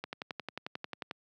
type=click train; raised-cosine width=0.3 ms; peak=-21 dBFS; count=13; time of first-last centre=0.04-1.111 s; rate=11.2 Hz; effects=high-pass 150 Hz 12 dB/octave